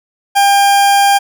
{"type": "tone", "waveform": "40% pulse", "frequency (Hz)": 800, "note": "G5", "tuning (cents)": 35, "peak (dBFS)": -6, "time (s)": [0.35, 1.19], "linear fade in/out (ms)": 20, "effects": []}